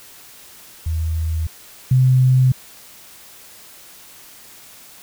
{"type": "tone pair in turn", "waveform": "sine", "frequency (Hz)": [80.5, 128.77], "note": ["E2", "C3"], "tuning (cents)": [-41, -27], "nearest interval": "minor sixth", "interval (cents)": 814, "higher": "second", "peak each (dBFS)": [-18, -10], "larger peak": "second", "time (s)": [[0.86, 1.47], [1.91, 2.52]], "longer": "neither", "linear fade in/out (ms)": 5, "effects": ["white hiss -43 dBFS RMS until 5.02 s"]}